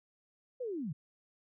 sine linear sweep, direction down, 526 to 128.5 Hz, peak -35 dBFS, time 0.6-0.93 s, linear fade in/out 10 ms, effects none

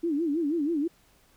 sine tone with vibrato, 311.1 Hz, D#4, in tune, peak -24 dBFS, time 0.03-0.88 s, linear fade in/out 10 ms, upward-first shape sine, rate 6.2 Hz, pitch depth 180 cents each way, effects pink hiss -62 dBFS RMS until 1.36 s

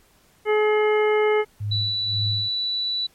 harmonic tone, 425.3 Hz, G#4, 41 cents sharp, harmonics 1 / 2 / 3 / 4 / 5 / 7, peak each -17 / -27 / -30 / -35 / -27 / -38 dBFS, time 0.45-1.45 s, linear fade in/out 50 ms
sine tone with tremolo, 103.83 Hz, G#2, in tune, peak -22 dBFS, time 1.6-2.49 s, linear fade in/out 10 ms, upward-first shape sine, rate 1.9 Hz, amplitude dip 90%
sine tone, 3954 Hz, B7, 1 cent sharp, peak -22 dBFS, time 1.71-3.07 s, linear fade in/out 10 ms
effects pink hiss -58 dBFS RMS until 3.14 s + MP3 64 kbps

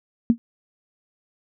sine tone with exponential decay, 233.1 Hz, A#3, in tune, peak -8 dBFS, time 0.3-0.38 s, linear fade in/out 0 ms, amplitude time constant 16 ms, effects none

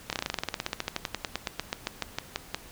slowing click train, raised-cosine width 0.2 ms, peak -11 dBFS, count 30, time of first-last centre 0.1-2.546 s, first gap 28 ms, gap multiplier 1.07, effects pink hiss -49 dBFS RMS until 2.71 s

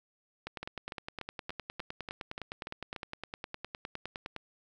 two click trains, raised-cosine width 0.3 ms, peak -22 / -23 dBFS, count 39 / 9, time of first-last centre 0.47-4.363 / 0.63-2.962 s, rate 9.76 / 3.43 Hz, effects none

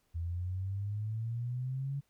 sine exponential sweep, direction up, 82.41 to 141.8 Hz, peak -33 dBFS, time 0.14-2.01 s, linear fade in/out 20 ms, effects pink hiss -75 dBFS RMS until 2.09 s

